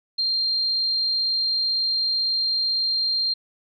sine tone, 4186 Hz, C8, in tune, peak -20 dBFS, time 0.18-3.34 s, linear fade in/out 10 ms, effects none

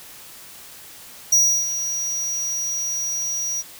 square tone with ADSR envelope, 5780 Hz, F#8, 41 cents flat, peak -12 dBFS, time 1.32-3.63 s, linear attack 7 ms, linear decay 330 ms, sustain -11 dB, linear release 32 ms, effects white hiss -42 dBFS RMS until 3.79 s

